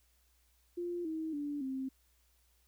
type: tone with pitch steps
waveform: sine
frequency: 349.2 / 318.4 / 290.3 / 264.6 Hz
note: F4 / D#4 / D4 / C4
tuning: 0 / +40 / -20 / +20 cents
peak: -35 dBFS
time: 0.77-1.89 s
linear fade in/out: 10 ms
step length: 280 ms
effects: added 60 Hz sine -70 dBFS peak until 2.67 s + white hiss -73 dBFS RMS until 2.67 s